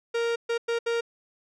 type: tone bursts at uneven times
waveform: 45% pulse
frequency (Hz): 466.2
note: A#4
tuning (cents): 0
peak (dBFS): -24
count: 4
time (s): 0.14-0.36 / 0.49-0.58 / 0.68-0.79 / 0.86-1.01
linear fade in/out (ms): 10
effects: low-pass 5000 Hz 12 dB/octave